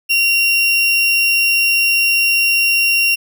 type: tone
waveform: 35% pulse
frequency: 2755 Hz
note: F7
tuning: 24 cents flat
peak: -10 dBFS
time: 0.09-3.16 s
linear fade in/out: 20 ms
effects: none